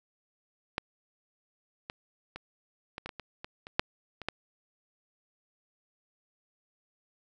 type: clicks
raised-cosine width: 0.3 ms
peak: -13 / -21 / -24 / -22 / -22 / -23 / -24 / -24 / -27 / -7 / -25 / -14 dBFS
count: 12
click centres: 0.781 / 1.899 / 2.36 / 2.981 / 3.06 / 3.092 / 3.197 / 3.445 / 3.669 / 3.795 / 4.217 / 4.286 s
effects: none